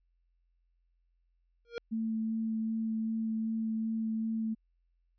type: tone with exponential growth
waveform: square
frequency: 470 Hz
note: A#4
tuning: 14 cents sharp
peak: -32 dBFS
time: 1.65-1.78 s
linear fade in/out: 0 ms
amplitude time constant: 27 ms
type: tone with vibrato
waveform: sine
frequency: 222.4 Hz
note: A3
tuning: 19 cents sharp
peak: -30 dBFS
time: 1.91-4.55 s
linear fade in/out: 20 ms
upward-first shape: sine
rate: 2.6 Hz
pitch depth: 10 cents each way
effects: added 43 Hz sine -70 dBFS peak until 5.18 s + resampled to 11025 Hz